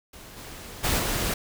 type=noise with level steps; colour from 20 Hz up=pink; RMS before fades=-45 / -41 / -24 / -27 dBFS; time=0.13-1.34 s; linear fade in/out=5 ms; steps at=0.36 / 0.83 / 0.98 s; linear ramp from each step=20 ms; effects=none